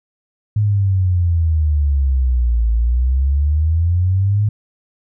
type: exponential two-way sweep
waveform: sine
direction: down then up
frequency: 107 to 55.5 to 107 Hz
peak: -12 dBFS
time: 0.56-4.49 s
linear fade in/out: 5 ms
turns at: 2.7 s
effects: none